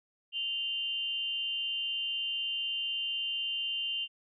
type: tone pair together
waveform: sine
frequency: 2804 / 3088 Hz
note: F7 / G7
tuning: +6 / -27 cents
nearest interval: major second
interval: 167 cents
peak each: -33 / -35 dBFS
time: 0.32-4.08 s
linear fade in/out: 50 ms
effects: none